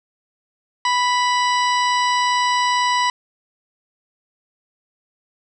harmonic tone with a mistuned harmonic, 987.8 Hz, B5, in tune, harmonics 1 / 2 / 3 / 4 / 5 / 6 / 8, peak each -17 / -23 / -27 / -29 / -31 / -33 / -35 dBFS, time 0.85-3.1 s, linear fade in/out 2 ms, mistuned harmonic 6, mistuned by -72 cents, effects none

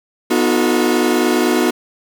40% pulse chord, B dominant seventh, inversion none, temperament equal with one note detuned, 246.9 / 311.1 / 360.7 / 440 Hz, B3 / D#4 / F#4 / A4, 0 / 0 / -44 / 0 cents, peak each -17 / -18 / -16 / -22 dBFS, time 0.3-1.71 s, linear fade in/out 10 ms, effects none

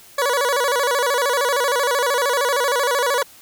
20% pulse tone with vibrato, 523.3 Hz, C5, in tune, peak -12 dBFS, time 0.18-3.23 s, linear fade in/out 5 ms, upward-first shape square, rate 13 Hz, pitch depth 130 cents each way, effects white hiss -46 dBFS RMS until 3.41 s

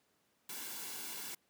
white noise with comb filter, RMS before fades -44 dBFS, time 0.49-1.35 s, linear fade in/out 5 ms, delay 1.6 ms, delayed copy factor -0.55, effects pink hiss -75 dBFS RMS until 1.49 s + high-pass 150 Hz 12 dB/octave

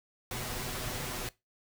pink noise with comb filter, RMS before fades -37 dBFS, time 0.31-1.29 s, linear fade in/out 2 ms, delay 8 ms, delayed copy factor +0.55, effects noise-tail reverb RT60 0.2 s tail -19 dB re dry

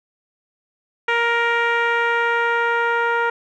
10% pulse tone with low-pass filter sweep, 468.6 Hz, A#4, 9 cents sharp, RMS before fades -19 dBFS, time 1.08-3.3 s, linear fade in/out 5 ms, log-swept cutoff 2200 to 1400 Hz, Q 1.4, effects none

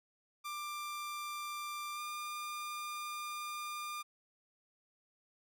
sawtooth tone with pitch glide, 1186 to 1201.9 Hz, D6 to D6, +17 to +40 cents, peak -36 dBFS, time 0.44-4.03 s, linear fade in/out 20 ms, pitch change +23 cents, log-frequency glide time 1.94-2 s, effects none

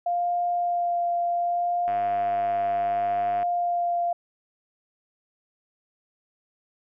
sine tone with vibrato, 698.5 Hz, F5, in tune, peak -22 dBFS, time 0.06-4.13 s, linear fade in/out 5 ms, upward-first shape sine, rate 0.68 Hz, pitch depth 11 cents each way
click train, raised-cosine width 0.5 ms, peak -23 dBFS, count 159, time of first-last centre 1.88-3.429 s, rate 102 Hz
effects none

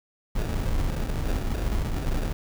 brown noise with sample-and-hold, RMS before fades -26 dBFS, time 0.35-2.33 s, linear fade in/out 5 ms, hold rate 1050 Hz, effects none

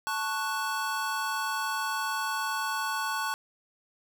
square chord, F# minor, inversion first, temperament equal, 880 / 1108.7 / 1480 Hz, A5 / C#6 / F#6, 0 / 0 / 0 cents, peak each -34 dBFS, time 0.07-3.34 s, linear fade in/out 0 ms, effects none

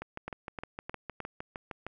two click trains, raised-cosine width 0.5 ms, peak -23 / -22 dBFS, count 13 / 4, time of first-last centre 0.02-1.866 / 0.28-1.203 s, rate 6.5 / 3.25 Hz, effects none

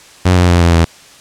sawtooth tone with pitch steps, 90.9 / 88.93 / 87 / 85.11 / 83.26 Hz, F#2 / F2 / F2 / F2 / E2, -30 / +32 / -6 / -44 / +18 cents, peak -3 dBFS, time 0.25-0.85 s, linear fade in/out 10 ms, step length 120 ms, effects white hiss -40 dBFS RMS until 1.2 s + low-pass 8000 Hz 12 dB/octave

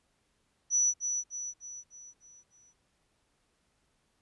sine tone with echo, 5920 Hz, F#8, in tune, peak -23 dBFS, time 0.7-0.94 s, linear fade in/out 50 ms, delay 300 ms, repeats 6, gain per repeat -6 dB, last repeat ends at 2.74 s, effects pink hiss -74 dBFS RMS until 4.21 s + resampled to 24000 Hz

